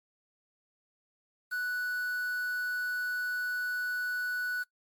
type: tone with quantisation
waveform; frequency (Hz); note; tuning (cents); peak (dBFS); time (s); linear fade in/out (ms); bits
triangle; 1480; F#6; 0; -28; 1.51-4.64; 20; 8
effects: noise-tail reverb RT60 0.1 s tail -21 dB re dry + MP3 96 kbps